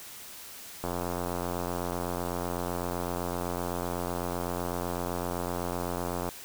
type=click train; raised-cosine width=1 ms; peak=-18 dBFS; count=480; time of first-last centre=0.84-6.289 s; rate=87.9 Hz; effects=white hiss -45 dBFS RMS until 6.44 s